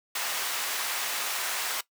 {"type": "high-pass noise", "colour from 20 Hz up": "pink", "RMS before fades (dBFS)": -31, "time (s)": [0.15, 1.81], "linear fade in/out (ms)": 5, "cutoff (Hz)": 1000, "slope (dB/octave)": 12, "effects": ["noise-tail reverb RT60 0.1 s tail -18 dB re dry"]}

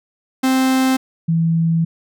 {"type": "tone pair in turn", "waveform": ["45% pulse", "sine"], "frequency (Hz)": [261.6, 164.8], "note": ["C4", "E3"], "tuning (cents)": [0, 0], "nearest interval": "minor sixth", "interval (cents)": 800, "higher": "first", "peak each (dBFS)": -13, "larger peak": "neither", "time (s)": [[0.43, 0.97], [1.28, 1.85]], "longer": "second", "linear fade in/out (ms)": 10, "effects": []}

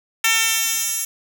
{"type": "tone with high-pass filter sweep", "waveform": "10% pulse", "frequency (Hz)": 450.3, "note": "A4", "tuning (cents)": 40, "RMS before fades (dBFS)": -20, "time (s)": [0.24, 1.05], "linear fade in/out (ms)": 5, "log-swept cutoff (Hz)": [2200, 8600], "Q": 0.8, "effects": []}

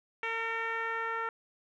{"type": "tone with low-pass filter sweep", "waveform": "10% pulse", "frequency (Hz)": 454.7, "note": "A#4", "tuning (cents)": -43, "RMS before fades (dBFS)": -34, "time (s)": [0.23, 1.29], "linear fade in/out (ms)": 2, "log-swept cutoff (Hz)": [2400, 1500], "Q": 2.3, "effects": []}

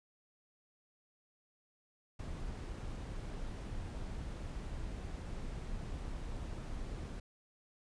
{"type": "noise", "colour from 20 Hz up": "brown", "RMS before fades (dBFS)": -42, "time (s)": [2.19, 7.2], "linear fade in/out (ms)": 5, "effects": ["resampled to 22050 Hz"]}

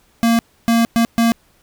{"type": "tone bursts at uneven times", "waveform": "square", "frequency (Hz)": 230.9, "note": "A#3", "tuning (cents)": -16, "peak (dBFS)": -12, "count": 4, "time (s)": [[0.23, 0.39], [0.68, 0.85], [0.96, 1.05], [1.18, 1.32]], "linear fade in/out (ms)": 0, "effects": ["pink hiss -56 dBFS RMS until 1.62 s"]}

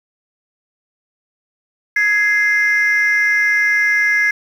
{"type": "tone pair together", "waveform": "sine", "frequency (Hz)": [1670.2, 2082], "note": ["G#6", "C7"], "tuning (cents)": [9, -9], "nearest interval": "major third", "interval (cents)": 382, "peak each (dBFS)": -13, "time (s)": [1.96, 4.31], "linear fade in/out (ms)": 5, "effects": ["tanh soft clip ceiling -8 dBFS", "7-bit"]}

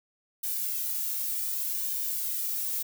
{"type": "noise with flanger", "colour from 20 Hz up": "violet", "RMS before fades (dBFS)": -31, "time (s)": [0.43, 2.83], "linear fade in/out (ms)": 10, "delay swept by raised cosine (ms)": [1.5, 2.02], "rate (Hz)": 0.66, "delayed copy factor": -0.6, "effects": []}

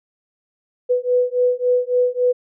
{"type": "beating tone pair", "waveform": "sine", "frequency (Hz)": [493.9, 497.5], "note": ["B4", "B4"], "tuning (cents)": [0, 13], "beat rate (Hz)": 3.6, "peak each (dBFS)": -18, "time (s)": [0.89, 2.33], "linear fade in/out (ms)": 20, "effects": []}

